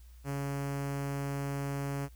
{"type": "tone with notch filter", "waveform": "sawtooth", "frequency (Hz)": 140, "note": "C#3", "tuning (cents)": 18, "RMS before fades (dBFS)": -35, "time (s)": [0.24, 2.09], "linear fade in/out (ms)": 50, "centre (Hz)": 3700, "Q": 1.3, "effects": ["added 60 Hz sine -50 dBFS peak until 2.15 s", "white hiss -66 dBFS RMS until 2.15 s"]}